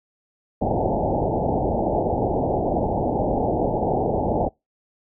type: low-pass noise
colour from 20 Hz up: white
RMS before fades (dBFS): -22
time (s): 0.61-4.49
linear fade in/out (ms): 10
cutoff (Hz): 850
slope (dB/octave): 96
effects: noise-tail reverb RT60 0.2 s tail -25 dB re dry